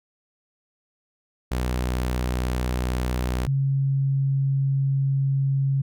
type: tone pair in turn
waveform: sawtooth / sine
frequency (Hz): 62.1 / 136.62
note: B1 / C#3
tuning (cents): +10 / -25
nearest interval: octave + major second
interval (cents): 1365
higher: second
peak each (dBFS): -19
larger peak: neither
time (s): 1.51-3.47 / 3.47-5.82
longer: second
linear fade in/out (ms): 10
effects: none